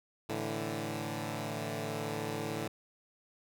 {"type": "chord", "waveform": "10% pulse", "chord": "A suspended fourth", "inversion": "none", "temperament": "equal", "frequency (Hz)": [110, 146.83, 164.81], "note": ["A2", "D3", "E3"], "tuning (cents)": [0, 0, 0], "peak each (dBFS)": [-30, -31, -33], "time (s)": [0.29, 2.68], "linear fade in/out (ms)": 5, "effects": []}